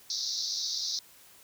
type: band-pass noise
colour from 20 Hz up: white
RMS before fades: -33 dBFS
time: 0.1-0.99 s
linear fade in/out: 2 ms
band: 3800 to 6000 Hz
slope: 96 dB/octave
effects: white hiss -56 dBFS RMS until 1.43 s